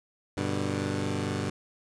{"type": "chord", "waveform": "15% pulse", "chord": "G major", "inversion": "none", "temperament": "equal with one note detuned", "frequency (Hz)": [98, 122.55, 146.83], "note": ["G2", "B2", "D3"], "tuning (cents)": [0, -13, 0], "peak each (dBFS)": [-25, -28, -28], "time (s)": [0.37, 1.5], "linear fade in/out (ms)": 5, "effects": ["resampled to 22050 Hz"]}